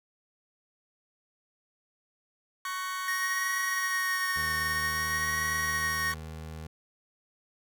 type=chord; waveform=40% pulse; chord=F# major; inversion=second; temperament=equal with one note detuned; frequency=1108.7 / 1506.7 / 1864.7 Hz; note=C#6 / F#6 / A#6; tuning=0 / +31 / 0 cents; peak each=-33 / -39 / -39 dBFS; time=2.65-6.14 s; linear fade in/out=2 ms
type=tone with vibrato; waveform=square; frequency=1864.7 Hz; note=A#6; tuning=in tune; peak=-30 dBFS; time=3.08-6.12 s; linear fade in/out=2 ms; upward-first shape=triangle; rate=0.52 Hz; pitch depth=29 cents each way
type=tone with pitch glide; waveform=25% pulse; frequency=77.78 to 79.23 Hz; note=D#2 to D#2; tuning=0 to +32 cents; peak=-35 dBFS; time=4.36-6.67 s; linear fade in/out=5 ms; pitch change=+32 cents; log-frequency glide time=5.74-6.21 s
effects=none